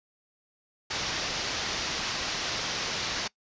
white low-pass noise, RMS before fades -32 dBFS, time 0.9-3.28 s, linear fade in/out 10 ms, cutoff 6100 Hz, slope 48 dB/octave, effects noise-tail reverb RT60 0.1 s tail -22 dB re dry + resampled to 16000 Hz

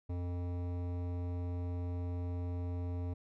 sine tone with hard clipping, 88.3 Hz, F2, 20 cents sharp, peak -37 dBFS, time 0.09-3.14 s, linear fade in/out 10 ms, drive 15 dB, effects none

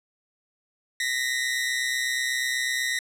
sawtooth tone pair together, 1864.7 / 1992.8 Hz, A#6 / B6, 0 / +15 cents, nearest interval minor second, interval 115 cents, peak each -23 / -25 dBFS, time 1-2.99 s, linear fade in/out 2 ms, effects low-pass 12000 Hz 12 dB/octave

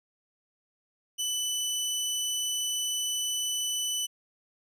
20% pulse tone, 2989 Hz, F#7, 17 cents sharp, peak -23 dBFS, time 1.18-4.07 s, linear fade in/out 20 ms, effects none

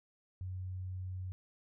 sine tone, 92.5 Hz, F#2, in tune, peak -38 dBFS, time 0.41-1.32 s, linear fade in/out 0 ms, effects none

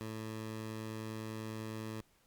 15% pulse tone, 110 Hz, A2, in tune, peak -34 dBFS, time 0.01-2.01 s, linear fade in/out 0 ms, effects pink hiss -70 dBFS RMS until 2.26 s + Opus 48 kbps

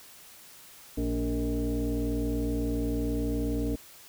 sine tone with frequency modulation, 116.3 Hz, A#2, 4 cents flat, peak -26 dBFS, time 0.97-3.76 s, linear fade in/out 10 ms, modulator 172 Hz, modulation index 1.9, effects white hiss -51 dBFS RMS until 4.08 s

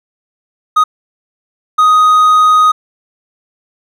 triangle tone bursts at uneven times, 1249 Hz, D#6, 6 cents sharp, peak -3 dBFS, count 2, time 0.76-0.84 / 1.78-2.72 s, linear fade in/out 10 ms, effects none

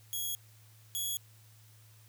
5% pulse tone pair in turn, 3322 / 3351 Hz, G#7 / G#7, 0 / +15 cents, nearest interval unison, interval 15 cents, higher second, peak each -25 dBFS, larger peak neither, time 0.13-0.35 / 0.95-1.17 s, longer neither, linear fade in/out 0 ms, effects added 109 Hz sine -57 dBFS peak until 2.08 s + white hiss -63 dBFS RMS until 2.08 s

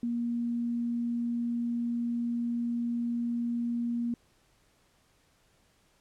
sine tone, 236.7 Hz, A#3, 27 cents sharp, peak -28 dBFS, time 0.03-4.14 s, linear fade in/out 2 ms, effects pink hiss -67 dBFS RMS until 6 s + low-pass 11000 Hz 12 dB/octave

